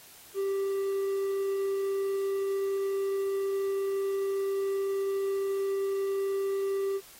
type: tone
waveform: triangle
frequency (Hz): 392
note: G4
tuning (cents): 0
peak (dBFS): -25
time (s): 0.34-7.01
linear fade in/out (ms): 50
effects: white hiss -52 dBFS RMS until 7.19 s + AAC 48 kbps